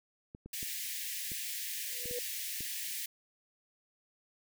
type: clicks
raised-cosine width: 3 ms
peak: -33 dBFS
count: 7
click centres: 0.349 / 0.46 / 0.629 / 1.318 / 2.057 / 2.111 / 2.607 s
type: high-pass noise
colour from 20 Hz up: white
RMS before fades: -39 dBFS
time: 0.53-3.06 s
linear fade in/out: 5 ms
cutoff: 1700 Hz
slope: 96 dB/octave
type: tone with exponential growth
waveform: sine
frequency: 489.8 Hz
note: B4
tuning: 14 cents flat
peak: -34 dBFS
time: 1.8-2.19 s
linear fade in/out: 2 ms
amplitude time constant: 83 ms
effects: none